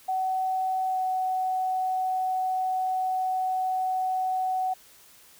sine tone with pitch glide, 753 to 747.8 Hz, F#5 to F#5, +30 to +18 cents, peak -24 dBFS, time 0.08-4.74 s, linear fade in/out 10 ms, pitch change -12 cents, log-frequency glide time 0.88-0.98 s, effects white hiss -54 dBFS RMS until 5.39 s

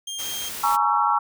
25% pulse tone, 3201 Hz, G7, 36 cents sharp, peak -26 dBFS, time 0.07-0.49 s, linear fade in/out 5 ms
white noise, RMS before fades -33 dBFS, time 0.18-0.77 s, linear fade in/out 20 ms
sine chord, A# half-diminished seventh, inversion third, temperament just, 839.1 / 932.3 / 1118.8 / 1342.6 Hz, G#5 / A#5 / C#6 / E6, +18 / 0 / +16 / +31 cents, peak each -23 dBFS, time 0.63-1.19 s, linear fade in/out 10 ms
effects none

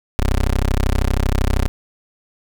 20% pulse tone, 32.76 Hz, C1, 3 cents sharp, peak -10 dBFS, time 0.19-1.68 s, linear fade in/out 0 ms, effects none

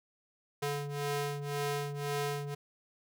sawtooth ring-modulated tone, 287.9 Hz, D4, 34 cents flat, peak -26 dBFS, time 0.62-2.55 s, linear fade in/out 10 ms, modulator 143 Hz, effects none

